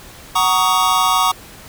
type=chord; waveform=square; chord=D# minor seventh; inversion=first; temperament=just; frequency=746.7 / 933.4 / 1120.1 / 1244.5 Hz; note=F#5 / A#5 / C#6 / D#6; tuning=+16 / +2 / +18 / 0 cents; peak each=-22 / -20 / -17 / -20 dBFS; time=0.35-1.32 s; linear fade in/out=10 ms; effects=pink hiss -39 dBFS RMS until 1.68 s